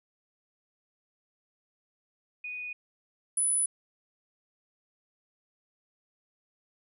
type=tone pair in turn; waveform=sine; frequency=2476 / 9973 Hz; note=D#7 / D#9; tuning=-9 / +3 cents; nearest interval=2 octaves; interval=2412 cents; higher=second; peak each=-35 / -24 dBFS; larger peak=second; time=2.44-2.73 / 3.37-3.66 s; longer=neither; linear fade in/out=5 ms; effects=none